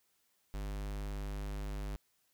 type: tone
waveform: square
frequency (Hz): 50.3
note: G1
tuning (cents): +45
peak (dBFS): -38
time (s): 0.54-1.96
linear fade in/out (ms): 0
effects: white hiss -75 dBFS RMS until 2.33 s